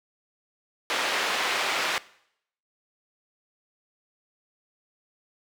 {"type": "band-pass noise", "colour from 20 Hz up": "white", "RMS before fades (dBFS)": -27, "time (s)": [0.9, 1.98], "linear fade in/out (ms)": 0, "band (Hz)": [420, 2900], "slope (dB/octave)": 12, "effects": ["noise-tail reverb RT60 0.7 s tail -20 dB re dry"]}